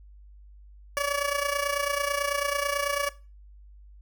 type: tone with amplitude modulation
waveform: 15% pulse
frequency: 570 Hz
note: C#5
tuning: 48 cents sharp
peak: -16 dBFS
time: 0.97-3.09 s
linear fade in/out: 0 ms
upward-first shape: sine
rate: 29.1 Hz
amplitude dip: 70%
effects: noise-tail reverb RT60 0.3 s tail -18 dB re dry + added 50 Hz sine -47 dBFS peak until 4.01 s